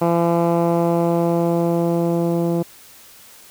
10% pulse tone with low-pass filter sweep, 169.7 Hz, F3, 49 cents flat, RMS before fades -18 dBFS, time 0.01-2.63 s, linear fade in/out 10 ms, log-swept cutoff 980 to 400 Hz, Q 0.82, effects white hiss -45 dBFS RMS until 3.5 s

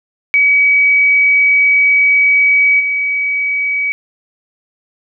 sine tone with level steps, 2272 Hz, C#7, 42 cents sharp, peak -7 / -13 dBFS, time 0.34-3.92 s, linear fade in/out 0 ms, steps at 2.79 s, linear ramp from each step 20 ms, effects none

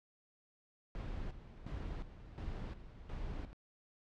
brown noise with tremolo, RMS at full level -42 dBFS, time 0.95-3.53 s, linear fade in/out 0 ms, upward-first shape square, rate 1.4 Hz, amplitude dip 70%, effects low-pass 4000 Hz 12 dB/octave

